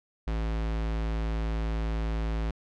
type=tone; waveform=square; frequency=55 Hz; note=A1; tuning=in tune; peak=-28 dBFS; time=0.27-2.51 s; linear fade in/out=5 ms; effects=low-pass 4000 Hz 12 dB/octave